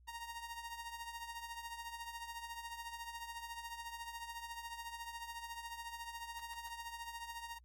sawtooth tone with tremolo, 932.3 Hz, A#5, in tune, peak -38 dBFS, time 0.07-7.59 s, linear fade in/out 20 ms, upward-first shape triangle, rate 14 Hz, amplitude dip 70%, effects added 60 Hz sine -61 dBFS peak until 7.64 s + AAC 64 kbps

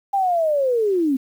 sine linear sweep, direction down, 806 to 253.5 Hz, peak -16 dBFS, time 0.13-1.17 s, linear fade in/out 10 ms, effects 8-bit

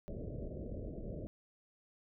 pink low-pass noise, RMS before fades -43 dBFS, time 0.08-1.27 s, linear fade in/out 0 ms, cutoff 640 Hz, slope 96 dB/octave, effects none

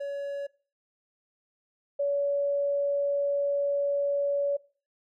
triangle / sine tone pair in turn, 564 / 567 Hz, C#5 / C#5, +30 / +39 cents, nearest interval unison, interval 9 cents, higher second, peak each -29 / -24 dBFS, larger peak second, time 0-0.47 / 1.99-4.57 s, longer second, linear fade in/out 10 ms, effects noise-tail reverb RT60 0.4 s tail -22 dB re dry

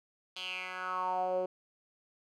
10% pulse tone with band-pass filter sweep, 184.2 Hz, F#3, 7 cents flat, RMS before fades -35 dBFS, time 0.36-1.46 s, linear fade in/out 5 ms, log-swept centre 3600 to 460 Hz, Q 5.1, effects none

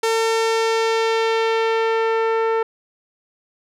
sawtooth tone with low-pass filter sweep, 450 Hz, A4, 39 cents sharp, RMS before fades -19 dBFS, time 0.03-2.63 s, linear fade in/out 5 ms, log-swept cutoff 10000 to 1500 Hz, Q 0.85, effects none

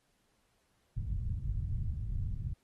white low-pass noise, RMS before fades -35 dBFS, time 0.96-2.54 s, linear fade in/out 10 ms, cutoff 110 Hz, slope 24 dB/octave, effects pink hiss -75 dBFS RMS until 2.63 s + AAC 32 kbps

